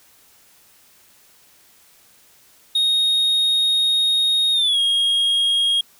triangle tone with pitch glide, 3729 to 3265 Hz, A#7 to G#7, 0 to -30 cents, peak -14 dBFS, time 2.75-5.81 s, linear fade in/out 5 ms, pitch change -230 cents, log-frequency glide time 4.53-4.79 s, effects white hiss -53 dBFS RMS until 5.99 s

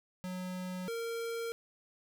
square tone pair in turn, 183.2 / 461.6 Hz, F#3 / A#4, -17 / -17 cents, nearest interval octave + major third, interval 1600 cents, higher second, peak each -38 / -36 dBFS, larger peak second, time 0.24-0.88 / 0.88-1.52 s, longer neither, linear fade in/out 0 ms, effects none

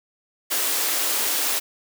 white high-pass noise, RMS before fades -23 dBFS, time 0.5-1.6 s, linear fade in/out 20 ms, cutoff 260 Hz, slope 48 dB/octave, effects none

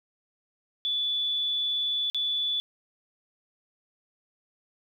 sine tone with dropouts, 3459 Hz, A7, 30 cents flat, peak -25 dBFS, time 0.85-2.6 s, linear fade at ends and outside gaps 0 ms, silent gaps 2.1-2.146 s, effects 10-bit

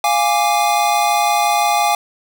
square chord, D diminished, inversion first, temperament equal with one note detuned, 698.5 / 824.4 / 1174.7 Hz, F5 / Ab5 / D6, 0 / -13 / 0 cents, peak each -19 / -16 / -22 dBFS, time 0.04-1.95 s, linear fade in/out 2 ms, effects none

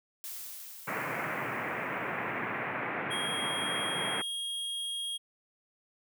blue noise with exponential decay, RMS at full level -40 dBFS, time 0.24-3.28 s, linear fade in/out 0 ms, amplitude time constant 660 ms
white band-pass noise, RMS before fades -35 dBFS, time 0.87-4.22 s, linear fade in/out 10 ms, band 110 to 2300 Hz, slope 48 dB/octave
square tone, 3263 Hz, G#7, 31 cents flat, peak -34 dBFS, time 3.1-5.18 s, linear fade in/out 20 ms
effects none

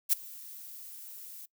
violet noise with ADSR envelope, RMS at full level -22 dBFS, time 0.09-1.46 s, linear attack 37 ms, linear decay 11 ms, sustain -24 dB, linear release 10 ms, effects noise-tail reverb RT60 0.1 s tail -22 dB re dry

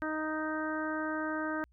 harmonic tone, 311.1 Hz, D#4, in tune, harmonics 1 / 2 / 3 / 4 / 5 / 6, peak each -35 / -39 / -42 / -40 / -38 / -47 dBFS, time 0.02-1.64 s, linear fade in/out 0 ms, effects added 60 Hz sine -62 dBFS peak until 1.72 s

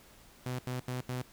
sawtooth tone bursts, 126.2 Hz, B2, 38 cents sharp, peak -30 dBFS, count 4, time 0.46-1.22 s, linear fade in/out 2 ms, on 130 ms, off 80 ms, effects pink hiss -58 dBFS RMS until 1.32 s

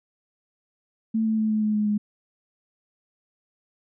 sine tone with pitch steps, 222.1 / 219.8 / 217.5 / 215.3 / 213.1 / 210.8 / 208.7 Hz, A3 / A3 / A3 / A3 / G#3 / G#3 / G#3, +16 / -2 / -20 / -37 / +45 / +26 / +9 cents, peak -20 dBFS, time 1.14-1.98 s, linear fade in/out 10 ms, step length 120 ms, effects none

